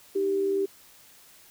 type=tone pair together; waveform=sine; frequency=311.1 / 392 Hz; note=D#4 / G4; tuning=0 / 0 cents; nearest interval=major third; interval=400 cents; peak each=-34 / -23 dBFS; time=0.15-0.66 s; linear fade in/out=10 ms; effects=white hiss -54 dBFS RMS until 1.5 s